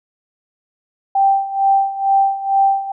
sine tone with tremolo, 784 Hz, G5, in tune, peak -9 dBFS, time 1.15-2.92 s, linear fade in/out 5 ms, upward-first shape sine, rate 2.2 Hz, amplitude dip 80%, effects none

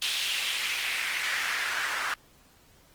white noise with band-pass filter sweep, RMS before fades -29 dBFS, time 0.02-2.14 s, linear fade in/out 2 ms, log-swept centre 3300 to 1400 Hz, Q 2.3, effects pink hiss -59 dBFS RMS until 2.94 s + Opus 24 kbps

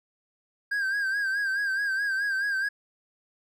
triangle tone with vibrato, 1600 Hz, G6, 35 cents sharp, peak -23 dBFS, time 0.71-2.69 s, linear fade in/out 10 ms, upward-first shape sine, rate 4.7 Hz, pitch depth 68 cents each way, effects none

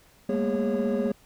triangle tone cluster, 203.6 / 223.2 / 238.7 / 409.4 / 550 Hz, G#3 / A3 / A#3 / G#4 / C#5, -34 / +25 / +41 / -25 / -14 cents, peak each -27 dBFS, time 0.29-1.12 s, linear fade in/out 5 ms, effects tanh soft clip ceiling -16 dBFS + pink hiss -58 dBFS RMS until 1.25 s

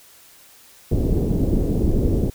pink low-pass noise, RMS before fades -19 dBFS, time 0.91-2.3 s, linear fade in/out 5 ms, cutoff 440 Hz, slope 24 dB/octave, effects white hiss -49 dBFS RMS until 2.34 s

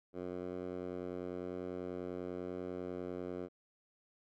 10% pulse tone with band-pass filter, 90.1 Hz, F#2, 45 cents flat, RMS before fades -42 dBFS, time 0.13-3.49 s, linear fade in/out 50 ms, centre 410 Hz, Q 1.1, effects none

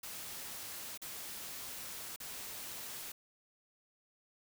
white noise with dropouts, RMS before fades -45 dBFS, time 0.03-3.12 s, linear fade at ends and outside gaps 5 ms, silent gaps 0.976-1.017 / 2.162-2.201 s, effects none

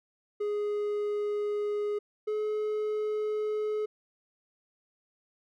triangle tone pair in turn, 415.3 / 426 Hz, G#4 / G#4, 0 / +44 cents, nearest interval unison, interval 44 cents, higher second, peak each -26 dBFS, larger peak neither, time 0.4-1.99 / 2.27-3.86 s, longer neither, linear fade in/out 10 ms, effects none

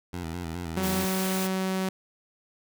15% pulse tone with vibrato, 84.9 Hz, F2, 48 cents flat, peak -26 dBFS, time 0.13-1.05 s, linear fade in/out 5 ms, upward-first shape square, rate 4.8 Hz, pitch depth 73 cents each way
sawtooth tone, 188.7 Hz, F#3, 34 cents sharp, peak -22 dBFS, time 0.77-1.89 s, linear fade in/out 2 ms
white noise, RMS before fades -34 dBFS, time 0.82-1.48 s, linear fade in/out 20 ms
effects none

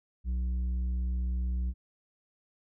sine tone with tanh clipping, 61.74 Hz, B1, in tune, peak -29 dBFS, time 0.24-1.74 s, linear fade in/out 50 ms, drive 6 dB, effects none

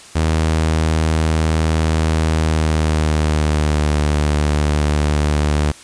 sawtooth tone with pitch glide, 79.4 to 74.51 Hz, D#2 to D2, +36 to +26 cents, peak -10 dBFS, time 0.15-5.72 s, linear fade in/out 10 ms, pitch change -110 cents, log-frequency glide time 2.35-4.06 s, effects white hiss -40 dBFS RMS until 5.83 s + resampled to 22050 Hz

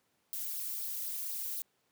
violet noise with flanger, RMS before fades -38 dBFS, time 0.33-1.62 s, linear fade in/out 0 ms, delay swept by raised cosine 0.2 to 3 ms, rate 4 Hz, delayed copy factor +0.95, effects pink hiss -75 dBFS RMS until 1.91 s + high-pass 150 Hz 12 dB/octave

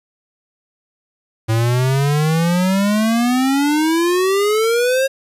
square exponential sweep, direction up, 110 to 544 Hz, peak -14 dBFS, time 1.48-5.08 s, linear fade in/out 20 ms, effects resampled to 32000 Hz + 9-bit

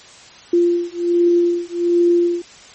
sine beating tone pair, 345.8 / 347.1 Hz, F4 / F4, -17 / -11 cents, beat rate 1.3 Hz, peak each -16 dBFS, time 0.53-2.42 s, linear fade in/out 5 ms, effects white hiss -42 dBFS RMS until 2.74 s + MP3 32 kbps

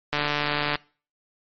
click train, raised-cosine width 0.3 ms, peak -8 dBFS, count 93, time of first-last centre 0.13-0.756 s, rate 147 Hz, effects noise-tail reverb RT60 0.4 s tail -24 dB re dry + MP3 32 kbps

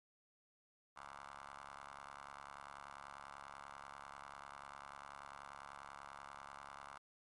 10% pulse ring-modulated tone, 70.2 Hz, C#2, 22 cents sharp, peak -40 dBFS, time 0.96-6.98 s, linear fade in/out 5 ms, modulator 1110 Hz, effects MP3 48 kbps

